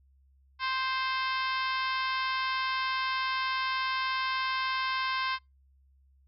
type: harmonic tone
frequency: 523.3 Hz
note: C5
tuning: in tune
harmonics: 2 / 3 / 4 / 5 / 6 / 7 / 8 / 9 / 10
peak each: -31 / -35 / -37 / -39 / -41 / -42 / -43 / -44 / -45 dBFS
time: 0.59-5.39 s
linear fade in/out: 50 ms
effects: noise-tail reverb RT60 0.2 s tail -26 dB re dry + added 67 Hz sine -60 dBFS peak until 6.27 s